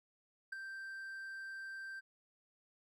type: tone with ADSR envelope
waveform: triangle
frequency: 1568 Hz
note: G6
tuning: in tune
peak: -35 dBFS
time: 0.52-2.01 s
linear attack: 8 ms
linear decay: 10 ms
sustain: -7 dB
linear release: 24 ms
effects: none